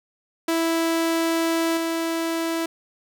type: tone with level steps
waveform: sawtooth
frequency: 329.6 Hz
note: E4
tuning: in tune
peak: -16 / -19 dBFS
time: 0.48-2.66 s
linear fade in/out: 5 ms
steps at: 1.77 s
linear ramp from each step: 2 ms
effects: none